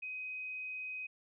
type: tone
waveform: sine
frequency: 2516 Hz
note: D#7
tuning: 19 cents sharp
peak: -39 dBFS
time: 0.02-1.07 s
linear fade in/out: 10 ms
effects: none